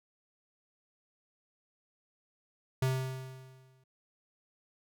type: tone with exponential decay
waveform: square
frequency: 130.81 Hz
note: C3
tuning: in tune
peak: -26 dBFS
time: 2.82-3.84 s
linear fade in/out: 5 ms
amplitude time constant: 220 ms
effects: none